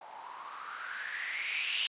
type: noise with low-pass filter sweep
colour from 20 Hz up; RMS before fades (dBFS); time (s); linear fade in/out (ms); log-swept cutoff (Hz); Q
violet; -38; 0.01-1.87; 2; 790 to 3000; 6.6
effects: resampled to 8000 Hz